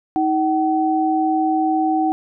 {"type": "tone pair together", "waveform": "sine", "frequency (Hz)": [316.6, 759], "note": ["D#4", "F#5"], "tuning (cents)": [30, 44], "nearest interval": "octave + minor third", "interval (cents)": 1514, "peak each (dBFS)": -18, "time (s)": [0.16, 2.12], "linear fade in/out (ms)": 0, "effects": []}